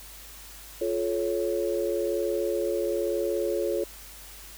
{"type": "chord", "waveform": "sine", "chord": "F augmented", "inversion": "none", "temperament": "equal with one note detuned", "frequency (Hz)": [349.2, 430.2, 554.4], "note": ["F4", "A4", "C#5"], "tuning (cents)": [0, -39, 0], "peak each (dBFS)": -29, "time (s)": [0.81, 3.84], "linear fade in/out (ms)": 5, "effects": ["added 50 Hz sine -49 dBFS peak until 4.57 s", "white hiss -46 dBFS RMS until 4.57 s"]}